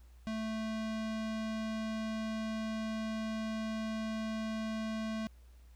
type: tone with low-pass filter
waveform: square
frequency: 220 Hz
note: A3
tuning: in tune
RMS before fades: -37 dBFS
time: 0.27-5.27 s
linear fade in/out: 0 ms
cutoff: 5500 Hz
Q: 0.83
effects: added 60 Hz sine -54 dBFS peak until 5.75 s + pink hiss -70 dBFS RMS until 5.75 s

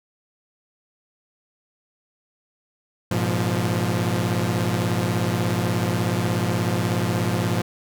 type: chord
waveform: sawtooth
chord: F diminished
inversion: first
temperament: equal with one note detuned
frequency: 103.83 / 120.37 / 174.61 Hz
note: Ab2 / Cb3 / F3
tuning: 0 / -44 / 0 cents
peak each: -21 dBFS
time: 3.11-7.62 s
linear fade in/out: 5 ms
effects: none

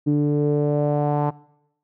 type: tone with low-pass filter sweep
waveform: sawtooth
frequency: 146.83 Hz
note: D3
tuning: in tune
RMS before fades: -20 dBFS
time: 0.06-1.31 s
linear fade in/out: 20 ms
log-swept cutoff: 310 to 890 Hz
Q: 3.8
effects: noise-tail reverb RT60 0.8 s tail -22 dB re dry

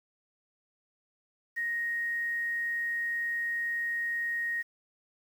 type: tone with quantisation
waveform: sine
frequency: 1871 Hz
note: A#6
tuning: 6 cents sharp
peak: -29 dBFS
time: 1.56-4.63 s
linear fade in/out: 20 ms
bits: 9
effects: none

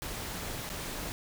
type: noise with dropouts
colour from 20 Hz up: pink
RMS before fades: -38 dBFS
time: 0.02-1.12 s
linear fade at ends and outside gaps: 0 ms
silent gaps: 0.692-0.7 s
effects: none

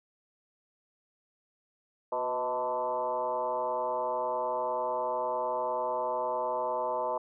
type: tone with frequency modulation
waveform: sine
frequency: 757 Hz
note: F#5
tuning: 39 cents sharp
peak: -28 dBFS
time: 2.12-7.18 s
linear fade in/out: 5 ms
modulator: 129 Hz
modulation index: 2.3
effects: none

